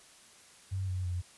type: tone with pitch steps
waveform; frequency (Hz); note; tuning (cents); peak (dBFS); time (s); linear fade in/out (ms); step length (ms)
sine; 95.5 / 92.2 / 89.1; G2 / F#2 / F2; -45 / -6 / +35; -31; 0.71-1.22; 20; 170
effects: white hiss -57 dBFS RMS until 1.37 s + resampled to 24000 Hz